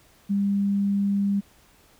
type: tone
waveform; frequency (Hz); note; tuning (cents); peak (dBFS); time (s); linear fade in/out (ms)
sine; 200; G3; +35; -20; 0.29-1.41; 20
effects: pink hiss -57 dBFS RMS until 1.99 s